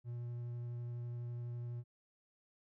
triangle tone with vibrato, 120 Hz, B2, 49 cents flat, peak -38 dBFS, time 0.04-1.84 s, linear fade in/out 50 ms, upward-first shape triangle, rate 12 Hz, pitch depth 10 cents each way, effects none

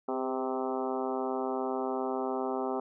harmonic tone with a mistuned harmonic, 130 Hz, C3, 11 cents flat, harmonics 2 / 3 / 4 / 5 / 6 / 7 / 8 / 9 / 10, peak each -36 / -34 / -39 / -39 / -37 / -42 / -44 / -44 / -45 dBFS, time 0.08-2.8 s, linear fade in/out 5 ms, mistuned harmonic 3, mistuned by +32 cents, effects none

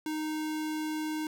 square tone, 309.6 Hz, D#4, 9 cents flat, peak -32 dBFS, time 0.06-1.27 s, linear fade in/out 2 ms, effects none

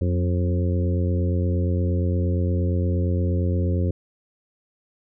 harmonic tone with a mistuned harmonic, 88.6 Hz, F2, 25 cents sharp, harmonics 1 / 2 / 3 / 4 / 5 / 6, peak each -20 / -28 / -31 / -32 / -34 / -34 dBFS, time 0.01-3.91 s, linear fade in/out 5 ms, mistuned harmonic 2, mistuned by +28 cents, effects none

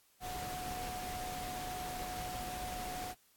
sine tone in noise, 732 Hz, F#5, 19 cents flat, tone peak -41 dBFS, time 0.2-3.15 s, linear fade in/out 50 ms, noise pink, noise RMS -44 dBFS, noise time 0.2-3.15 s, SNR 0 dB, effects white hiss -69 dBFS RMS until 3.36 s + AAC 64 kbps

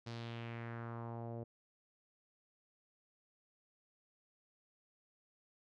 sawtooth tone with low-pass filter sweep, 116.54 Hz, A#2, in tune, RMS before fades -45 dBFS, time 0.06-1.44 s, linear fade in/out 10 ms, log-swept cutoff 5000 to 540 Hz, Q 2.3, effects none

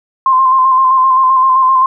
sine tone with vibrato, 1046.5 Hz, C6, in tune, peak -6 dBFS, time 0.26-1.86 s, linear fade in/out 2 ms, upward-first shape square, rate 7.7 Hz, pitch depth 26 cents each way, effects none

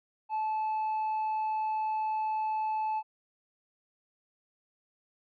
sine tone with tanh clipping, 868 Hz, A5, 24 cents flat, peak -29 dBFS, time 0.29-3.03 s, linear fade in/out 50 ms, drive 2 dB, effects none

